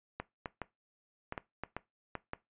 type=clicks; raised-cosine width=0.5 ms; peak=-22 dBFS; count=9; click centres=0.2 / 0.458 / 0.617 / 1.324 / 1.378 / 1.636 / 1.766 / 2.153 / 2.334 s; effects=noise-tail reverb RT60 0.2 s tail -19 dB re dry + resampled to 8000 Hz